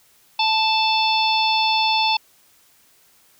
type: harmonic tone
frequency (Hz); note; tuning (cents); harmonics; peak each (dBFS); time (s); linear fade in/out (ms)
880; A5; 0; 1 / 3 / 4 / 5 / 6; -19 / -23 / -23 / -25 / -29; 0.39-2.17; 5
effects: white hiss -56 dBFS RMS until 3.39 s